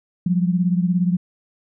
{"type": "beating tone pair", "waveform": "sine", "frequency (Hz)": [175.9, 192.9], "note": ["F3", "G3"], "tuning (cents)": [13, -28], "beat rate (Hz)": 17, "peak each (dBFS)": [-17, -22], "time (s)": [0.26, 1.17], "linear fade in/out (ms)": 5, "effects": []}